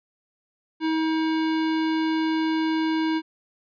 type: tone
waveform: square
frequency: 318.7 Hz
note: D#4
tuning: 42 cents sharp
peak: -22 dBFS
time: 0.8-3.22 s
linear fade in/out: 50 ms
effects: resampled to 11025 Hz